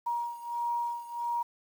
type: beating tone pair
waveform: sine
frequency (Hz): 947 / 948.5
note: A#5 / A#5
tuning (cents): +27 / +30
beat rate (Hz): 1.5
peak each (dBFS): -32 / -35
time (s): 0.06-1.43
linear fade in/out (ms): 10
effects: 9-bit